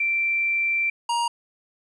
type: tone pair in turn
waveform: sine / square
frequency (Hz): 2349 / 942.8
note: D7 / A#5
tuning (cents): 0 / +19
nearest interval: octave + major third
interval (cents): 1581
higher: first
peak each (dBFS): -20 / -22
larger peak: first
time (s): 0-0.9 / 1.09-1.28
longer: first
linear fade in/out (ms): 5
effects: resampled to 24000 Hz + 10-bit